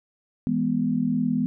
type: chord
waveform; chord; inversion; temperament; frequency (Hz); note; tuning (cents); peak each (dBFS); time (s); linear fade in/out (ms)
sine; E major; none; equal; 164.81 / 207.7 / 246.9; E3 / G#3 / B3; 0 / 0 / 0; -28 / -26 / -23; 0.47-1.46; 0
effects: none